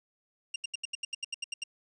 sawtooth tone bursts, 2794 Hz, F7, in tune, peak -28 dBFS, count 12, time 0.54-1.638 s, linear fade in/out 5 ms, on 20 ms, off 78 ms, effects resampled to 22050 Hz

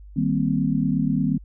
sine chord, C minor seventh, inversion first, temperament equal, 155.56 / 196 / 233.1 / 261.6 Hz, Eb3 / G3 / Bb3 / C4, 0 / 0 / 0 / 0 cents, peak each -24 / -25 / -25 / -24 dBFS, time 0.16-1.38 s, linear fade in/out 10 ms, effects added 50 Hz sine -40 dBFS peak until 1.44 s

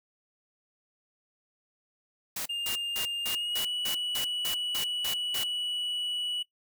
white noise bursts, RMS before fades -34 dBFS, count 11, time 2.36-5.438 s, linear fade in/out 5 ms, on 98 ms, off 200 ms
triangle tone with pitch glide, 2812 to 2943 Hz, F7 to F#7, +11 to -10 cents, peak -28 dBFS, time 2.49-6.43 s, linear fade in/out 10 ms, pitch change +79 cents, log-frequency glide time 3.28-3.64 s
effects noise-tail reverb RT60 0.1 s tail -19 dB re dry

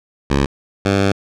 10% pulse tone pair in turn, 69.6 / 98.43 Hz, C#2 / G2, +8 / +8 cents, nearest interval tritone, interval 600 cents, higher second, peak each -5 dBFS, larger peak neither, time 0.3-0.46 / 0.85-1.12 s, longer second, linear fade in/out 5 ms, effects low-pass 6000 Hz 12 dB/octave

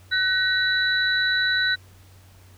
sine tone cluster, 1505 / 1889 / 3946 Hz, F#6 / A#6 / B7, +29 / +22 / -2 cents, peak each -21 / -28 / -24 dBFS, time 0.11-1.76 s, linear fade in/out 20 ms, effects added 93 Hz sine -48 dBFS peak until 2.57 s + pink hiss -55 dBFS RMS until 2.57 s

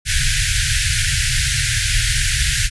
pink band-stop noise, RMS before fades -17 dBFS, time 0.05-2.7 s, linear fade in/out 50 ms, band 140 to 1500 Hz, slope 96 dB/octave, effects resampled to 24000 Hz

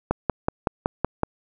click train, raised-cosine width 1 ms, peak -6 dBFS, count 7, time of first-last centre 0.11-1.234 s, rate 5.34 Hz, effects none

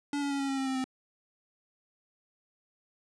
square tone with pitch steps, 286.7 / 282.8 / 278.9 / 275 / 271.2 / 267.5 / 263.8 / 260.2 Hz, D4 / C#4 / C#4 / C#4 / C#4 / C4 / C4 / C4, -42 / +35 / +11 / -14 / -38 / +38 / +14 / -9 cents, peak -30 dBFS, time 0.13-0.842 s, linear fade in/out 2 ms, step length 89 ms, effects resampled to 22050 Hz + 11-bit

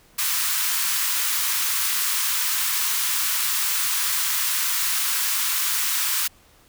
white high-pass noise, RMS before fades -23 dBFS, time 0.18-6.28 s, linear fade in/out 10 ms, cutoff 960 Hz, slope 48 dB/octave, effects pink hiss -55 dBFS RMS until 6.68 s

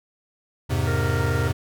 square chord, E augmented, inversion none, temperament equal with one note detuned, 84.28 / 103.83 / 130.81 Hz, E2 / G#2 / B#2, +39 / 0 / 0 cents, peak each -26 / -26 / -26 dBFS, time 0.69-1.53 s, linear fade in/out 20 ms
harmonic tone, 464.8 Hz, A#4, 5 cents flat, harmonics 1 / 2 / 3 / 4, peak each -30 / -41 / -31 / -38 dBFS, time 0.87-1.48 s, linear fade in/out 5 ms
effects none

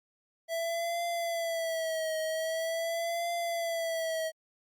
square tone with vibrato, 659.3 Hz, E5, in tune, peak -31 dBFS, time 0.48-4.32 s, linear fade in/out 50 ms, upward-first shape triangle, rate 0.44 Hz, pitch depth 76 cents each way, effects Opus 48 kbps

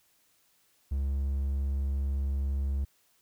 triangle tone, 68.8 Hz, C#2, 12 cents flat, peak -25 dBFS, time 0.91-2.85 s, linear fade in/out 10 ms, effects white hiss -68 dBFS RMS until 3.21 s

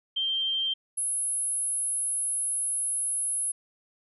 sine tone pair in turn, 3154 / 10609 Hz, G7 / E9, +10 / +10 cents, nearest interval octave + major sixth, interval 2100 cents, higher second, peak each -25 / -26 dBFS, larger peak first, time 0.16-0.74 / 0.97-3.52 s, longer second, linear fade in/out 10 ms, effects none

